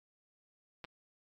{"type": "clicks", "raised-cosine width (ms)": 0.3, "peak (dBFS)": -29, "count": 2, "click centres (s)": [0.842, 0.848], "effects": ["MP3 64 kbps"]}